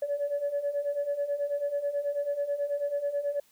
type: beating tone pair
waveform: sine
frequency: 567 / 576.2 Hz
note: C#5 / D5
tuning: +39 / -33 cents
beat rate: 9.2 Hz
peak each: -32 / -28 dBFS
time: 0.02-3.4 s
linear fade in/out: 5 ms
effects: tanh soft clip ceiling -22 dBFS + white hiss -64 dBFS RMS until 3.51 s